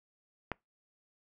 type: click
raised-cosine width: 0.5 ms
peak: -18 dBFS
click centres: 0.517 s
effects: noise-tail reverb RT60 0.2 s tail -26 dB re dry